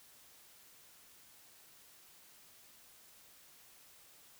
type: silence
effects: white hiss -61 dBFS RMS until 4.39 s